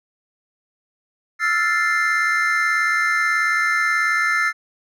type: chord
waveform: triangle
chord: F major seventh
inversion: third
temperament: equal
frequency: 1318.5 / 1396.9 / 1760 / 2093 Hz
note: E6 / F6 / A6 / C7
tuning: 0 / 0 / 0 / 0 cents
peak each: -22 / -22 / -19 / -20 dBFS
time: 1.39-4.53 s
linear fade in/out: 50 ms
effects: none